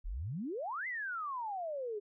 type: exponential two-way sweep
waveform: sine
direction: up then down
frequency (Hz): 34.09 to 2093 to 399.8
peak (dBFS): -36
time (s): 0.04-2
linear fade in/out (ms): 20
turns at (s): 0.87
effects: none